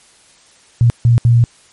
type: tone bursts at uneven times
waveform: sine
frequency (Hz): 118.3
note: A#2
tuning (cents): +26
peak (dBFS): -6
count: 3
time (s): 0.81-0.9 / 1.05-1.18 / 1.25-1.44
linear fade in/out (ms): 0
effects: white hiss -48 dBFS RMS until 1.72 s + MP3 48 kbps

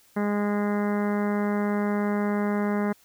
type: harmonic tone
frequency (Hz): 205.9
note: G#3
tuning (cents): -15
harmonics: 1 / 2 / 3 / 4 / 5 / 6 / 7 / 8 / 9 / 10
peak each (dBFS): -24 / -30 / -34 / -36 / -38 / -40 / -41 / -42 / -43 / -44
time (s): 0.16-2.93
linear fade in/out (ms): 10
effects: white hiss -59 dBFS RMS until 3.04 s

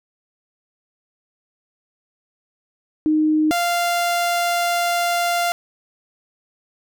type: tone pair in turn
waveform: sine / sawtooth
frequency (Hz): 308.8 / 695.1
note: D#4 / F5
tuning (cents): -13 / -8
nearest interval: octave + major second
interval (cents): 1405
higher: second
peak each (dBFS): -14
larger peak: neither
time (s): 3.06-3.51 / 3.51-5.52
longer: second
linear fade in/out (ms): 0
effects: none

